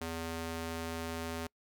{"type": "tone with high-pass filter", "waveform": "square", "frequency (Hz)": 82.41, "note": "E2", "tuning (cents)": 0, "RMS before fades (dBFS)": -39, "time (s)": [0.01, 1.47], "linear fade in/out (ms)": 5, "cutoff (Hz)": 180, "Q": 0.51, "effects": ["noise-tail reverb RT60 0.1 s tail -26 dB re dry"]}